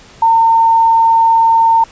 sine tone, 909 Hz, A#5, 44 cents flat, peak -6 dBFS, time 0.22-1.84 s, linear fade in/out 5 ms, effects pink hiss -40 dBFS RMS until 1.91 s + resampled to 16000 Hz

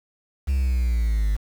triangle exponential sweep, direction down, 69.1 to 50 Hz, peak -16 dBFS, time 0.47-1.37 s, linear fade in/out 20 ms, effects tanh soft clip ceiling -12 dBFS + 7-bit

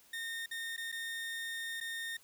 30% pulse tone with dropouts, 1833 Hz, A#6, 30 cents flat, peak -35 dBFS, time 0.13-2.17 s, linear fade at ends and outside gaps 5 ms, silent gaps 0.461-0.511 / 0.765-0.777 / 0.918-0.924 / 1.803-1.81 s, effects white hiss -63 dBFS RMS until 2.23 s

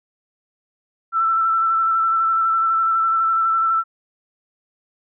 sine tone with vibrato, 1333 Hz, E6, 19 cents sharp, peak -15 dBFS, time 1.12-3.84 s, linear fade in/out 50 ms, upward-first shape square, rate 12 Hz, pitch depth 16 cents each way, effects none

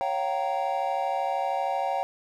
triangle chord, G half-diminished seventh, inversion second, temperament equal with one note detuned, 554.4 / 698.5 / 771.4 / 932.3 Hz, Db5 / F5 / G5 / Bb5, 0 / 0 / -28 / 0 cents, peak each -30 / -30 / -26 / -31 dBFS, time 0.01-2.03 s, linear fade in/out 0 ms, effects none

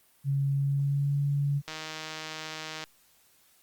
sine tone with pitch glide, 138.9 to 142.23 Hz, C#3 to C#3, +4 to +45 cents, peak -24 dBFS, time 0.24-1.62 s, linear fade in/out 50 ms, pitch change +41 cents, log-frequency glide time 0.53-1.19 s
click train, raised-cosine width 0.2 ms, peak -20 dBFS, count 183, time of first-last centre 1.68-2.839 s, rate 157 Hz
effects white hiss -63 dBFS RMS until 3.62 s + Opus 32 kbps

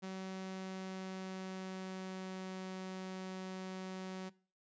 sawtooth tone with pitch glide, 189.2 to 187.46 Hz, F#3 to F#3, +39 to +23 cents, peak -38 dBFS, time 0.02-4.3 s, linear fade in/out 20 ms, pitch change -16 cents, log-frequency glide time 0.21-2.65 s, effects noise-tail reverb RT60 0.4 s tail -21 dB re dry + resampled to 16000 Hz

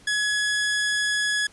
sawtooth tone, 1686 Hz, G#6, 26 cents sharp, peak -18 dBFS, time 0.07-1.47 s, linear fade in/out 5 ms, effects pink hiss -53 dBFS RMS until 1.52 s + resampled to 24000 Hz

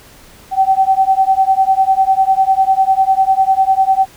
sine beating tone pair, 763 / 773 Hz, G5 / G5, -47 / -24 cents, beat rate 10 Hz, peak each -12 dBFS, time 0.51-4.07 s, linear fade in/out 50 ms, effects pink hiss -42 dBFS RMS until 4.16 s

